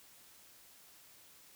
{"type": "silence", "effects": ["white hiss -60 dBFS RMS until 1.55 s"]}